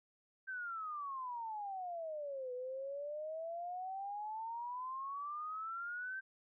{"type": "exponential two-way sweep", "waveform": "sine", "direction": "down then up", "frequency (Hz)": [1568, 493.9, 1568], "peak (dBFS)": -40, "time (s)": [0.47, 6.21], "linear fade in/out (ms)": 20, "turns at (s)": 2.53, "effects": []}